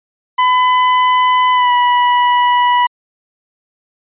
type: tone with pitch glide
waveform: 40% pulse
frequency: 1005 to 978.6 Hz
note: B5 to B5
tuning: +30 to -16 cents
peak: -8 dBFS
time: 0.38-2.87 s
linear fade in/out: 10 ms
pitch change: -46 cents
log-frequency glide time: 1.53-1.72 s
effects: resampled to 8000 Hz